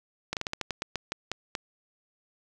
slowing click train, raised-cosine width 0.2 ms, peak -13 dBFS, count 12, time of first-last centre 0.33-1.552 s, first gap 38 ms, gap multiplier 1.2, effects none

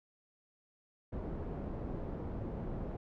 pink low-pass noise, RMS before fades -40 dBFS, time 1.12-2.97 s, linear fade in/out 10 ms, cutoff 570 Hz, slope 12 dB/octave, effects none

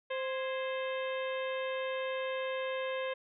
harmonic tone with a mistuned harmonic, 523.3 Hz, C5, in tune, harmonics 1 / 2 / 3 / 4 / 5 / 6 / 7, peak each -34 / -42 / -44 / -45 / -46 / -48 / -52 dBFS, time 0.1-3.14 s, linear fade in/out 10 ms, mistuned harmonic 3, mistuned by +85 cents, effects none

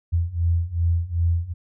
sine beating tone pair, 83.4 / 86 Hz, E2 / F2, +21 / -26 cents, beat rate 2.6 Hz, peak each -23 / -21 dBFS, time 0.12-1.54 s, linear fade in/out 20 ms, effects none

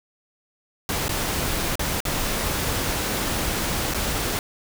pink noise with dropouts, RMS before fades -25 dBFS, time 0.89-4.39 s, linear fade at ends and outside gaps 1 ms, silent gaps 1.082-1.092 / 1.755-1.794 / 2.004-2.052 / 3.938-3.945 s, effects none

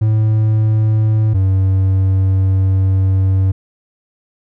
triangle tone pair in turn, 108.8 / 95.37 Hz, A2 / G2, -19 / -47 cents, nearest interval major second, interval 228 cents, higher first, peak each -8 dBFS, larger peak neither, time 0.01-1.34 / 1.34-3.52 s, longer second, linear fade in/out 10 ms, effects none

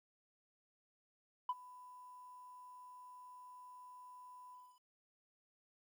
sine tone with ADSR envelope, 997 Hz, B5, 16 cents sharp, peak -30 dBFS, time 1.49-4.81 s, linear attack 4 ms, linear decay 39 ms, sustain -23 dB, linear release 270 ms, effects tanh soft clip ceiling -32 dBFS + 12-bit

